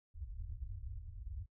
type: low-pass noise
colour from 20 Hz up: white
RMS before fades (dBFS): -45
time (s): 0.14-1.46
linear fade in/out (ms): 20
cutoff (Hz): 100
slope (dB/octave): 96
effects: noise-tail reverb RT60 0.1 s tail -26 dB re dry